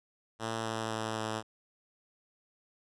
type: tone with pitch steps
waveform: 5% pulse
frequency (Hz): 112.6 / 111.69 / 110.79 / 109.9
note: A2 / A2 / A2 / A2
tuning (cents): +40 / +26 / +12 / -2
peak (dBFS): -22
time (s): 0.39-1.43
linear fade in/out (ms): 50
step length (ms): 260
effects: resampled to 22050 Hz